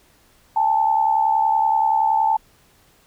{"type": "tone pair together", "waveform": "sine", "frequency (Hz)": [809.4, 880], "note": ["G#5", "A5"], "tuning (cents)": [-45, 0], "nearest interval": "minor second", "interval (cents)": 145, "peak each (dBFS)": [-21, -16], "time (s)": [0.56, 2.37], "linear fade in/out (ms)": 5, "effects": ["pink hiss -56 dBFS RMS until 3.06 s"]}